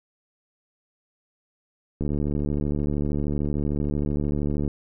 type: click train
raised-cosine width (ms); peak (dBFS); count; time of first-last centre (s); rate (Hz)
3; -14; 196; 2.01-4.678; 73.1
effects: none